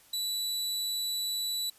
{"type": "tone", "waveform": "sawtooth", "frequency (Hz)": 3951, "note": "B7", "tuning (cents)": 0, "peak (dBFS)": -27, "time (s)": [0.13, 1.7], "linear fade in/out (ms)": 5, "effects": ["white hiss -59 dBFS RMS until 1.78 s", "resampled to 32000 Hz"]}